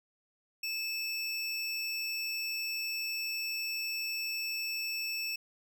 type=tone pair together; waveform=square; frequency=2612 / 5436 Hz; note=E7 / F8; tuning=-17 / -48 cents; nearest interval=octave + minor second; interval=1269 cents; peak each=-36 / -38 dBFS; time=0.63-5.36 s; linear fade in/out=5 ms; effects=none